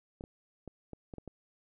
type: clicks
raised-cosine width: 2 ms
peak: -30 dBFS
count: 7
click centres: 0.209 / 0.239 / 0.677 / 0.933 / 1.138 / 1.183 / 1.277 s
effects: none